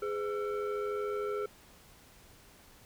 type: tone with frequency modulation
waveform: sine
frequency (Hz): 415.3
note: G#4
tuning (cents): 0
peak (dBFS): -30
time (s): 0.02-1.46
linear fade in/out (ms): 5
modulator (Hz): 924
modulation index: 0.8
effects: tanh soft clip ceiling -29 dBFS + pink hiss -58 dBFS RMS until 2.85 s